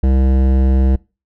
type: tone with hard clipping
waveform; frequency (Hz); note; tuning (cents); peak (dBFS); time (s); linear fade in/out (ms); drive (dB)
sine; 65.7; C2; +8; -12; 0.03-0.96; 5; 15
effects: noise-tail reverb RT60 0.3 s tail -24 dB re dry